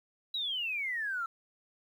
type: exponential sweep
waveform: triangle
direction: down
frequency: 3951 to 1318.5 Hz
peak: -28 dBFS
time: 0.34-1.26 s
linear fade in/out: 5 ms
effects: tanh soft clip ceiling -30 dBFS + 11-bit